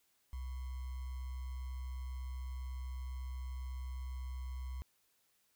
sine tone with sample-and-hold, 64 Hz, C2, 38 cents flat, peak -39 dBFS, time 0.33-4.82 s, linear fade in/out 0 ms, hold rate 1050 Hz, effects white hiss -75 dBFS RMS until 5.55 s

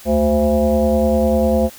sine tone with frequency modulation, 370 Hz, F#4, in tune, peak -12 dBFS, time 0.05-1.7 s, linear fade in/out 50 ms, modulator 150 Hz, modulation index 2, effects white hiss -40 dBFS RMS until 1.78 s

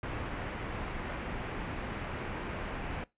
pink low-pass noise, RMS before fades -38 dBFS, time 0.03-3.04 s, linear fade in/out 2 ms, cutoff 2600 Hz, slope 24 dB/octave, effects noise-tail reverb RT60 0.2 s tail -21 dB re dry + resampled to 8000 Hz

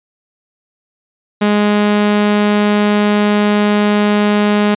sawtooth tone, 207.7 Hz, G#3, in tune, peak -6 dBFS, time 1.41-4.75 s, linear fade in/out 10 ms, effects resampled to 8000 Hz

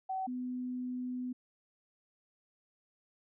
sine tone pair in turn, 759 / 250.7 Hz, F#5 / B3, +44 / +26 cents, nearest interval octave + perfect fifth, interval 1918 cents, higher first, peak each -33 / -35 dBFS, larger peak first, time 0.09-0.27 / 0.27-1.33 s, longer second, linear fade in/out 10 ms, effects none

